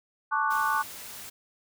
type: chord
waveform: sine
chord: D major seventh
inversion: second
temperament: equal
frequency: 880 / 1108.7 / 1174.7 / 1480 Hz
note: A5 / C#6 / D6 / F#6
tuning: 0 / 0 / 0 / 0 cents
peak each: -29 dBFS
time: 0.31-0.83 s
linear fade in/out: 20 ms
type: noise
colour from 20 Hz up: white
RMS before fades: -42 dBFS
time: 0.5-1.3 s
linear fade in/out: 10 ms
effects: none